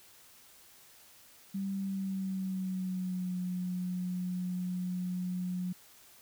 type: tone with pitch glide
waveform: sine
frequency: 195.2 to 181.08 Hz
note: G3 to F#3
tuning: -7 to -37 cents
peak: -32 dBFS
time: 1.54-5.73 s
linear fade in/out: 10 ms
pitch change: -130 cents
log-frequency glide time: 1.77-3.38 s
effects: white hiss -58 dBFS RMS until 6.21 s